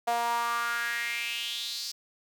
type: tone with high-pass filter sweep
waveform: sawtooth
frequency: 235.4 Hz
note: A#3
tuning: 17 cents sharp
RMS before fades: -31 dBFS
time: 0.07-1.92 s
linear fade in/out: 10 ms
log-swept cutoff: 710 to 5000 Hz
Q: 4.9
effects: none